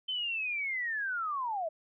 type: linear sweep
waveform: sine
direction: down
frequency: 3091 to 613 Hz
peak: -31 dBFS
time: 0.08-1.69 s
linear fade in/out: 10 ms
effects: none